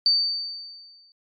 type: tone with exponential decay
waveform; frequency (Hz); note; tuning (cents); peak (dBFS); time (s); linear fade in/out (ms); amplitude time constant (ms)
sine; 4588; D8; -41; -14; 0.06-1.12; 1; 230
effects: MP3 64 kbps